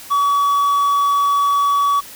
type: tone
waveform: triangle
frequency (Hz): 1136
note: C#6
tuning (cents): +42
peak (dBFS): -11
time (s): 0.1-2.01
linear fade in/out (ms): 20
effects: white hiss -37 dBFS RMS until 2.15 s